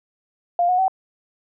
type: tone with pitch steps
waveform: sine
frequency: 698.5 / 728.6 / 760 Hz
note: F5 / F#5 / F#5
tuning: 0 / -27 / +46 cents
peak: -15 dBFS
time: 0.59-0.881 s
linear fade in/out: 2 ms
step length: 97 ms
effects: none